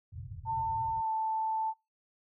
white low-pass noise, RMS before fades -42 dBFS, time 0.12-1.01 s, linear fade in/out 5 ms, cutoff 140 Hz, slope 96 dB/octave
sine tone with pitch glide, 896 to 882.1 Hz, A5 to A5, +31 to +4 cents, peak -29 dBFS, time 0.45-1.74 s, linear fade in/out 50 ms, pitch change -27 cents, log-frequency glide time 1.01-1.08 s
effects noise-tail reverb RT60 0.2 s tail -20 dB re dry + high-pass 60 Hz 12 dB/octave

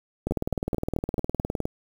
two click trains, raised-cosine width 2 ms, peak -13 / -13 dBFS, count 6 / 28, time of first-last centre 0.31-1.399 / 0.27-1.655 s, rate 4.59 / 19.5 Hz, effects 7-bit

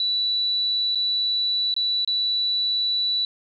sine tone with dropouts, 3951 Hz, B7, in tune, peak -20 dBFS, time 0-3.25 s, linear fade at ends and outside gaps 2 ms, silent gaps 0.949-0.955 / 1.741-1.764 / 2.048-2.075 s, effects none

